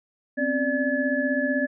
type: tone cluster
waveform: sine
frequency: 254.4 / 270.2 / 588 / 1713 Hz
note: C4 / C#4 / D5 / A6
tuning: -48 / -44 / +2 / -47 cents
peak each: -27 dBFS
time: 0.37-1.67 s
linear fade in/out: 20 ms
effects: none